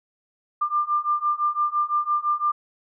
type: beating tone pair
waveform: sine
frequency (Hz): 1191 / 1196.9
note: D6 / D6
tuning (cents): +24 / +32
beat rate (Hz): 5.9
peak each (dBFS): -24 / -23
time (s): 0.61-2.52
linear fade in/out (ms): 10
effects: none